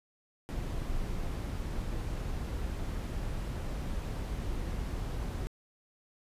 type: noise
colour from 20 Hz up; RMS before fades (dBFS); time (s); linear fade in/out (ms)
brown; -35; 0.49-5.47; 0
effects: resampled to 32000 Hz